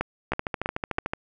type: two click trains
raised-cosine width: 0.5 ms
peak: -10 / -12 dBFS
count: 4 / 12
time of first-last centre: 0.01-0.984 / 0.32-1.135 s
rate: 3.08 / 13.5 Hz
effects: none